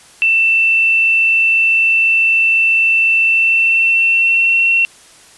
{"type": "tone with pitch glide", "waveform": "sine", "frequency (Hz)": [2674, 2718], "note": ["E7", "F7"], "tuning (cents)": [24, -48], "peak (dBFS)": -9, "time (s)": [0.22, 4.85], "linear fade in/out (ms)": 0, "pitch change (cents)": 28, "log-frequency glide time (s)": [3.24, 4.67], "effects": ["white hiss -43 dBFS RMS until 5.37 s", "resampled to 24000 Hz"]}